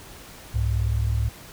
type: tone pair together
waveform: sine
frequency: 66.7 / 105.67 Hz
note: C2 / G#2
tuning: +34 / +30 cents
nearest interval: minor sixth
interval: 796 cents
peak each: -23 dBFS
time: 0.54-1.29 s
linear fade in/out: 10 ms
effects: pink hiss -44 dBFS RMS until 1.52 s